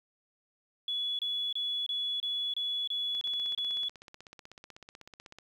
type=tone bursts; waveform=sine; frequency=3400 Hz; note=G#7; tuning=40 cents sharp; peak=-30 dBFS; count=9; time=0.88-3.886 s; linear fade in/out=2 ms; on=310 ms; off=27 ms
type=click train; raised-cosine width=0.2 ms; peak=-31 dBFS; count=37; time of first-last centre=3.15-5.386 s; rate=16.1 Hz
effects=10-bit